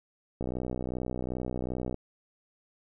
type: click train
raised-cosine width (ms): 2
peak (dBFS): -20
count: 97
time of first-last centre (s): 0.41-1.944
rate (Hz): 62.6
effects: none